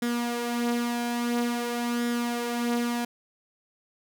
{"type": "tone with flanger", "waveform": "sawtooth", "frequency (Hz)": 238.8, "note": "A#3", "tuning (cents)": 42, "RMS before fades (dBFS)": -28, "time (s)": [0.02, 3.05], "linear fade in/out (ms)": 5, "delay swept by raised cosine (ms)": [0.56, 5.46], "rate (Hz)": 0.49, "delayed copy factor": 0.5, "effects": []}